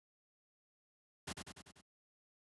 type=noise with echo; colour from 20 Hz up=pink; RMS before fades=-42 dBFS; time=1.27-1.33 s; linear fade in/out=10 ms; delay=97 ms; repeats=5; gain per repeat=-4 dB; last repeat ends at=1.815 s; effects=high-pass 80 Hz 12 dB/octave + resampled to 24000 Hz